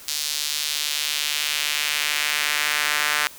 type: tone with high-pass filter sweep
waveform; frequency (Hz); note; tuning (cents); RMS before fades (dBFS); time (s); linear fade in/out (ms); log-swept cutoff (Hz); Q
sawtooth; 148.8; D3; +23; -24; 0.08-3.27; 0; 4500 to 1600; 1.4
effects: white hiss -43 dBFS RMS until 3.38 s